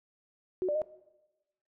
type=tone with pitch steps; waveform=sine; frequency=369.1 / 591 / 616 Hz; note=F#4 / D5 / D#5; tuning=-4 / +11 / -17 cents; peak=-27 dBFS; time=0.62-0.818 s; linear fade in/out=0 ms; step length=66 ms; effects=noise-tail reverb RT60 1.0 s tail -18 dB re dry